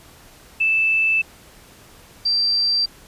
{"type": "tone pair in turn", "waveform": "sine", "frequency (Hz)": [2637, 4699], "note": ["E7", "D8"], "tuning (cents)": [0, 0], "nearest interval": "minor seventh", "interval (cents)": 1000, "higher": "second", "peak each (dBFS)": [-15, -16], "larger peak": "first", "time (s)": [[0.6, 1.22], [2.25, 2.86]], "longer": "first", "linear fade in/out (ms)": 10, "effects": ["pink hiss -47 dBFS RMS until 3.07 s", "resampled to 32000 Hz"]}